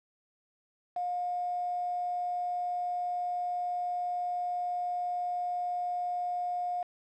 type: tone with quantisation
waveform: sine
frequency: 713 Hz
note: F5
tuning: 36 cents sharp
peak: -30 dBFS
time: 0.96-6.83 s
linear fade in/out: 5 ms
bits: 7
effects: low-pass 2000 Hz 12 dB/octave